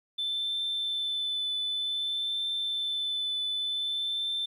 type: tone with vibrato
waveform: sine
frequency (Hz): 3526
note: A7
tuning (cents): +3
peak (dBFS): -27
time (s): 0.18-4.46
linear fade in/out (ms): 10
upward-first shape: triangle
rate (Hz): 0.54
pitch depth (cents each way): 16
effects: tanh soft clip ceiling -25 dBFS + 11-bit